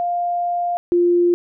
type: tone pair in turn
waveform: sine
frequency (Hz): 701 / 349.5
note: F5 / F4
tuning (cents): +6 / +1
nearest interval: octave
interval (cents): 1205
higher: first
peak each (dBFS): -18 / -12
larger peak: second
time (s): 0-0.77 / 0.92-1.34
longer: first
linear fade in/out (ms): 0
effects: none